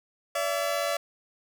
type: tone pair together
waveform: sawtooth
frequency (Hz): 574.2 / 670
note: D5 / E5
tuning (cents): -39 / +28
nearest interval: minor third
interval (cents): 267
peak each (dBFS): -25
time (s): 0.35-0.97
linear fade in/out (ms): 5
effects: none